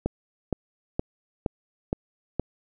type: click train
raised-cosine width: 2 ms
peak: -11 dBFS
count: 6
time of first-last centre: 0.06-2.396 s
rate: 2.14 Hz
effects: none